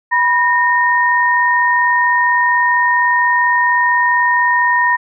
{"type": "tone pair together", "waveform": "sine", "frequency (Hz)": [978.7, 1843], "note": ["B5", "A#6"], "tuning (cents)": [-16, -20], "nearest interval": "major seventh", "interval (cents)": 1096, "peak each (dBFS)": -13, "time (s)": [0.11, 4.97], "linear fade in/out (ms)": 20, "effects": []}